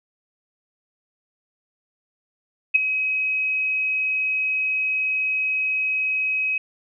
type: tone with ADSR envelope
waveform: sine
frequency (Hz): 2541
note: D#7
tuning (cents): +36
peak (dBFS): -9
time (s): 2.74-6.58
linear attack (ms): 16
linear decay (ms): 12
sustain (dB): -11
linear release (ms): 4
effects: none